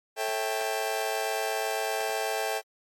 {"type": "chord", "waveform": "sawtooth", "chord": "A dominant seventh", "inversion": "none", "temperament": "just", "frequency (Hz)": [440, 550, 660, 792], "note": ["A4", "C#5", "E5", "G5"], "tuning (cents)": [0, -14, 2, 18], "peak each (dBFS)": [-29, -33, -29, -28], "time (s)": [0.16, 2.62], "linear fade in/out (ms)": 50, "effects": ["AAC 64 kbps"]}